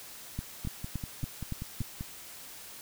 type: two click trains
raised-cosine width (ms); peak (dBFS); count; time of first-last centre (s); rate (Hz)
5; -24 / -21; 8 / 6; 0.65-2.009 / 0.39-1.806; 5.15 / 3.53
effects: white hiss -47 dBFS RMS until 2.81 s